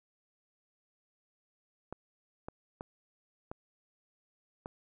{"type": "clicks", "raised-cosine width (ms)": 1, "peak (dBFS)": -26, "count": 5, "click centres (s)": [1.926, 2.485, 2.809, 3.515, 4.659], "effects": []}